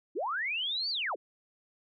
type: linear two-way sweep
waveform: sine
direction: up then down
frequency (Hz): 261.6 to 4699 to 261.6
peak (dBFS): -30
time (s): 0.15-1.16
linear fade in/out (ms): 20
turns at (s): 0.9
effects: none